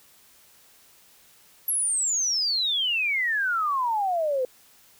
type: exponential sweep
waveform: sine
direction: down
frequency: 11520 to 495.4 Hz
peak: -22 dBFS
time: 1.68-4.45 s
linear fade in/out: 2 ms
effects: white hiss -56 dBFS RMS until 4.99 s